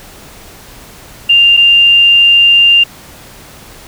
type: tone pair in turn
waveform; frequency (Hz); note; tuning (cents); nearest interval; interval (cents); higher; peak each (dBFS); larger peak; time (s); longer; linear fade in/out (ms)
sine; 2794 / 2794; F7 / F7; 0 / 0; unison; 0; neither; -3; neither; 1.29-1.57 / 1.57-2.84; second; 10
effects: pink hiss -35 dBFS RMS until 3.87 s

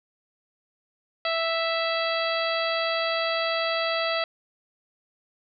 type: harmonic tone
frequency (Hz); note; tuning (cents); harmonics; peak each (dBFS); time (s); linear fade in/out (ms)
659.3; E5; 0; 1 / 2 / 3 / 4 / 5 / 6 / 7; -27 / -30 / -32 / -33 / -34 / -35 / -35; 1.25-4.24; 2
effects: none

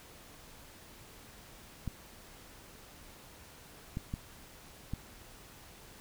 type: clicks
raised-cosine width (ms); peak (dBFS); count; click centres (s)
5; -23; 4; 1.877 / 3.971 / 4.139 / 4.936
effects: pink hiss -54 dBFS RMS until 6 s

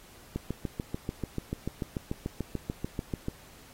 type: click train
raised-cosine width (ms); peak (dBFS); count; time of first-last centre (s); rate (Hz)
3; -18; 21; 0.36-3.284; 6.84
effects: pink hiss -54 dBFS RMS until 3.73 s + AAC 48 kbps

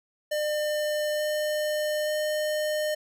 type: tone with pitch steps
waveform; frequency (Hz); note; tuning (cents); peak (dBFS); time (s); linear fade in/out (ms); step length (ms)
square; 602 / 605.5 / 609; D5 / D#5 / D#5; +43 / -47 / -37; -26; 0.31-2.95; 10; 880
effects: none

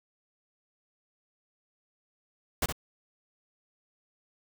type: noise with echo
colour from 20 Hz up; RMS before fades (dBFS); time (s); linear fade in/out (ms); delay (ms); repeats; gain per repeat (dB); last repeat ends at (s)
pink; -27; 2.62-2.66; 5; 65; 1; -7; 2.725
effects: none

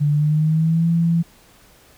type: tone with pitch glide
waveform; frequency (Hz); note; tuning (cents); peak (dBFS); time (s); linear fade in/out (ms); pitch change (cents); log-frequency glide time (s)
sine; 146.83 to 167.69; D3 to E3; 0 to +30; -14; 0-1.23; 20; +230; 0.11-0.88
effects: pink hiss -51 dBFS RMS until 1.97 s

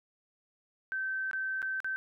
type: tone with dropouts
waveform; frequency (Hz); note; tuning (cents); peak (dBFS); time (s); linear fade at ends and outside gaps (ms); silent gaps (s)
sine; 1546; G6; -24; -31; 0.92-1.96; 0; 1.312-1.332 / 1.619-1.627 / 1.803-1.845
effects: none

